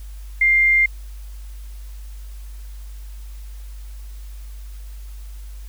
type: tone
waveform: sine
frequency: 2100 Hz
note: C7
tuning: 6 cents sharp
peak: -12 dBFS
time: 0.41-0.86 s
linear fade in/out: 5 ms
effects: added 50 Hz sine -32 dBFS peak until 5.68 s + white hiss -51 dBFS RMS until 5.68 s